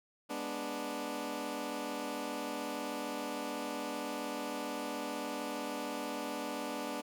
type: chord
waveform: 15% pulse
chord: G# diminished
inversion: none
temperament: equal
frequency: 207.7 / 246.9 / 293.7 Hz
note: G#3 / B3 / D4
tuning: 0 / 0 / 0 cents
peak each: -39 / -35 / -33 dBFS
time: 0.29-7.02 s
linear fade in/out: 20 ms
effects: none